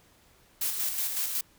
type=noise with tremolo; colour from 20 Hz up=blue; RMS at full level=-29 dBFS; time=0.61-1.41 s; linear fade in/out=5 ms; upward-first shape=square; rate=5.4 Hz; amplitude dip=40%; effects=pink hiss -61 dBFS RMS until 1.58 s